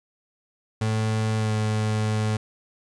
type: tone with pitch glide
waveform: 35% pulse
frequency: 109.6 to 107.9 Hz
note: A2 to A2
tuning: -6 to -33 cents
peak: -20 dBFS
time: 0.81-2.37 s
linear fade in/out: 5 ms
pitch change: -27 cents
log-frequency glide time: 1.37-1.52 s
effects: resampled to 22050 Hz + 10-bit

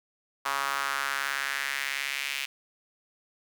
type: tone with high-pass filter sweep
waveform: sawtooth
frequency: 138.6 Hz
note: C#3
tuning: in tune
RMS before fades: -31 dBFS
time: 0.45-2.46 s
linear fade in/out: 10 ms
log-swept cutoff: 1100 to 2500 Hz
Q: 2.7
effects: none

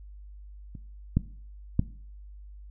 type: clicks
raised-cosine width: 5 ms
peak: -28 / -9 / -9 dBFS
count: 3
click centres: 0.752 / 1.17 / 1.794 s
effects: noise-tail reverb RT60 0.5 s tail -18 dB re dry + added 50 Hz sine -43 dBFS peak until 2.7 s

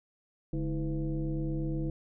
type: tone with frequency modulation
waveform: sine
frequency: 144.8 Hz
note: D3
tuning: 24 cents flat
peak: -29 dBFS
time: 0.53-1.9 s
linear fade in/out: 2 ms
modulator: 179 Hz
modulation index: 1.3
effects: none

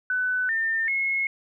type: tone with pitch steps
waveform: sine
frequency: 1500 / 1804.5 / 2171 Hz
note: F#6 / A6 / C#7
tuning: +23 / +43 / -37 cents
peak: -22 dBFS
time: 0.1-1.27 s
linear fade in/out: 2 ms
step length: 390 ms
effects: none

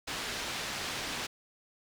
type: low-pass noise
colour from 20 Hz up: white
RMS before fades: -37 dBFS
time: 0.07-1.27 s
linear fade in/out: 10 ms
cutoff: 4400 Hz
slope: 12 dB/octave
effects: none

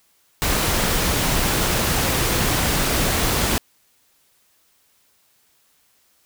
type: noise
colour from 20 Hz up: pink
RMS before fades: -20 dBFS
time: 0.42-3.58 s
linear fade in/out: 0 ms
effects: white hiss -61 dBFS RMS until 6.25 s

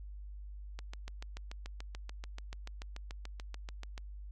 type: click train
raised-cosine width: 0.2 ms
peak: -27 dBFS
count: 23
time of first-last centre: 0.79-3.978 s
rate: 6.9 Hz
effects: added 50 Hz sine -43 dBFS peak until 4.31 s + MP3 64 kbps

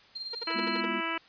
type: tone with tremolo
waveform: sine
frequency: 4186 Hz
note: C8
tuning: in tune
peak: -33 dBFS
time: 0.15-0.81 s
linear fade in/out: 10 ms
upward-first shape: sine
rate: 19 Hz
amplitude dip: 60%
type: tone bursts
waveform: sawtooth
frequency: 467.4 Hz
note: A#4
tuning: 5 cents sharp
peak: -32 dBFS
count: 7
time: 0.33-0.855 s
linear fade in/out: 5 ms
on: 21 ms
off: 63 ms
type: harmonic tone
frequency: 329.6 Hz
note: E4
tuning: in tune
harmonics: 1 / 2 / 3 / 4 / 5 / 6 / 7 / 8 / 9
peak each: -38 / -42 / -37 / -36 / -39 / -40 / -37 / -40 / -40 dBFS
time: 0.47-1.18 s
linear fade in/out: 5 ms
type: chord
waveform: sine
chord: F diminished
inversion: first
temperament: equal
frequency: 207.7 / 246.9 / 349.2 Hz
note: Ab3 / Cb4 / F4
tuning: 0 / 0 / 0 cents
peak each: -37 dBFS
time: 0.54-1.01 s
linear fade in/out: 20 ms
effects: white hiss -57 dBFS RMS until 1.28 s + resampled to 11025 Hz

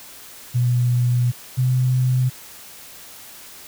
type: tone pair in turn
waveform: sine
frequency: 122.5 / 127.59 Hz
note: B2 / C3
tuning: -14 / -43 cents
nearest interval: minor second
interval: 71 cents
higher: second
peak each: -15 dBFS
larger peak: neither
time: 0.54-1.32 / 1.57-2.3 s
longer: first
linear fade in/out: 20 ms
effects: white hiss -41 dBFS RMS until 3.67 s

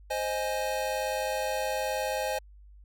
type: chord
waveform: square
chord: Ab major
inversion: first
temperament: equal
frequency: 523.3 / 622.3 / 830.6 Hz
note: C5 / Eb5 / Ab5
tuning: 0 / 0 / 0 cents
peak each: -33 / -34 / -34 dBFS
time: 0.1-2.39 s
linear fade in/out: 10 ms
effects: added 50 Hz sine -49 dBFS peak until 2.84 s

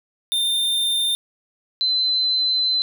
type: tone pair in turn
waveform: square / sine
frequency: 3611 / 4053 Hz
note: A7 / B7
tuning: +44 / +44 cents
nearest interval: major second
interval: 200 cents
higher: second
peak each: -19 / -17 dBFS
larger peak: second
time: 0.32-1.15 / 1.81-2.82 s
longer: second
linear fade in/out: 0 ms
effects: none

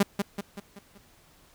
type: tone with echo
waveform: sawtooth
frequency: 200.7 Hz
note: G3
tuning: 41 cents sharp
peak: -14 dBFS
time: 0-0.03 s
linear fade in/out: 5 ms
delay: 190 ms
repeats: 5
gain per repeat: -6 dB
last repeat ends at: 0.98 s
effects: pink hiss -59 dBFS RMS until 1.54 s

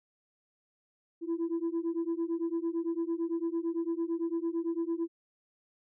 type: beating tone pair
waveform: sine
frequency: 329.6 / 338.5 Hz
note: E4 / E4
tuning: 0 / +46 cents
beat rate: 8.9 Hz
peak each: -31 dBFS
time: 1.21-5.08 s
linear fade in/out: 50 ms
effects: tanh soft clip ceiling -26 dBFS

